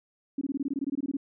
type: tone bursts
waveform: sine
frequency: 277.2 Hz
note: C#4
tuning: in tune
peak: -26 dBFS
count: 15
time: 0.38-1.169 s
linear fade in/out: 5 ms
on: 33 ms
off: 21 ms
effects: none